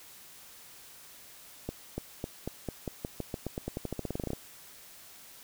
accelerating click train, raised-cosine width 2 ms, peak -20 dBFS, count 24, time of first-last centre 1.69-4.333 s, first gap 290 ms, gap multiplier 0.9, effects white hiss -52 dBFS RMS until 5.43 s

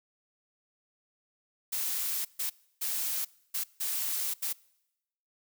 blue noise bursts at uneven times, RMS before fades -32 dBFS, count 6, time 1.72-2.25 / 2.39-2.5 / 2.81-3.25 / 3.54-3.64 / 3.8-4.34 / 4.42-4.53 s, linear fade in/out 10 ms, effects noise-tail reverb RT60 0.9 s tail -24 dB re dry

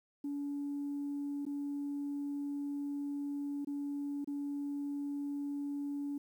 sine tone with dropouts, 285.2 Hz, C#4, 49 cents sharp, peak -34 dBFS, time 0.24-6.18 s, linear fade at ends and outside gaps 5 ms, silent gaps 1.453-1.464 / 3.648-3.671 / 4.245-4.274 s, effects tanh soft clip ceiling -32 dBFS + 11-bit

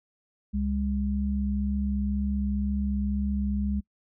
sine tone pair together, 68.4 / 203.2 Hz, C#2 / G#3, -23 / -38 cents, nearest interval octave + perfect fifth, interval 1885 cents, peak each -28 / -27 dBFS, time 0.53-3.81 s, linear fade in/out 20 ms, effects noise-tail reverb RT60 0.1 s tail -25 dB re dry

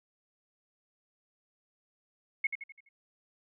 sine tone with echo, 2179 Hz, C#7, 30 cents flat, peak -25 dBFS, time 2.44-2.47 s, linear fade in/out 5 ms, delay 84 ms, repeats 5, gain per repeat -7 dB, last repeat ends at 2.89 s, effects none

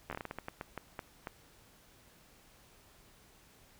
slowing click train, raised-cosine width 0.5 ms, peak -24 dBFS, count 14, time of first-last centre 0.1-1.272 s, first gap 12 ms, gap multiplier 1.3, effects pink hiss -62 dBFS RMS until 3.79 s

